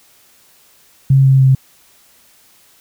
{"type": "tone with pitch steps", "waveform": "sine", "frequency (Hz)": [135.3, 133.9, 132.52], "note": ["C#3", "C3", "C3"], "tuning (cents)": [-42, 40, 22], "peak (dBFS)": -6, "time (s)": [1.1, 1.55], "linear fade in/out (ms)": 5, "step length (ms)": 150, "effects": ["white hiss -50 dBFS RMS until 2.8 s"]}